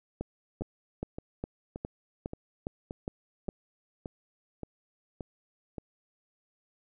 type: two click trains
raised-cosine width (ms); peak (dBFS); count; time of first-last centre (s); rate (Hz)
2; -24 / -20; 10 / 9; 0.61-5.782 / 0.21-3.489; 1.74 / 2.44
effects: none